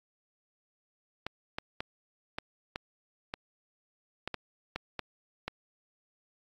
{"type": "clicks", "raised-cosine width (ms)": 0.3, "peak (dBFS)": -18, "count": 11, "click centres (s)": [1.266, 1.585, 1.805, 2.385, 2.759, 3.339, 4.276, 4.343, 4.76, 4.993, 5.48], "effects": ["AAC 48 kbps"]}